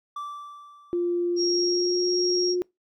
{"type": "tone with exponential decay", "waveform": "triangle", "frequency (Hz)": 1166, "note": "D6", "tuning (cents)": -13, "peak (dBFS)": -28, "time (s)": [0.16, 1.5], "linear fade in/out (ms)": 5, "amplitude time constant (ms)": 290}
{"type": "tone with pitch glide", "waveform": "sine", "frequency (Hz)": [349.2, 358.8], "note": ["F4", "F4"], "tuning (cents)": [0, 47], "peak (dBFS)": -22, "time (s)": [0.93, 2.62], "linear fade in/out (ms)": 0, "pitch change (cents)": 47, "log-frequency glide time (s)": [1.4, 2.06]}
{"type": "tone with tremolo", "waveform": "sine", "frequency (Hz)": 5588, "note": "F8", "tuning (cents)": 0, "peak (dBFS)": -24, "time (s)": [1.36, 2.56], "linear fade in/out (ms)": 50, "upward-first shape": "sine", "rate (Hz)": 1.3, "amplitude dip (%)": 25}
{"effects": ["noise-tail reverb RT60 0.2 s tail -25 dB re dry"]}